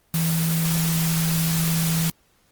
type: tone in noise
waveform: sine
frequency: 163.7 Hz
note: E3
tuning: 12 cents flat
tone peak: -20 dBFS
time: 0.14-2.1 s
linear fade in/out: 2 ms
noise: white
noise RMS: -27 dBFS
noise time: 0.14-2.1 s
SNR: +4 dB
effects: pink hiss -62 dBFS RMS until 2.51 s + Opus 24 kbps